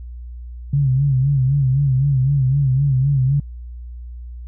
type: tone with vibrato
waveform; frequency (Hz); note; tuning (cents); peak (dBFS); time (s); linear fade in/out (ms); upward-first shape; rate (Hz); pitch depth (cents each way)
sine; 135.5; C#3; -39; -13; 0.73-3.4; 5; sine; 3.9; 100
effects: added 60 Hz sine -30 dBFS peak until 4.47 s